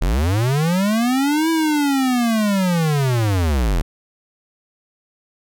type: linear two-way sweep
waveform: square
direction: up then down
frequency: 35.67 to 329.6 to 35.67 Hz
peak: -16 dBFS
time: 0.01-3.82 s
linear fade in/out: 10 ms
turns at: 1.5 s
effects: none